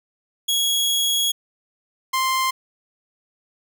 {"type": "tone pair in turn", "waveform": "sawtooth", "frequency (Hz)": [3327, 1047.9], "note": ["G#7", "C6"], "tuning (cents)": [2, 2], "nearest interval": "octave + minor sixth", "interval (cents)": 2000, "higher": "first", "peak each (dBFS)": [-15, -15], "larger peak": "neither", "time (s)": [[0.48, 1.32], [2.13, 2.51]], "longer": "first", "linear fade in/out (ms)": 10, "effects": []}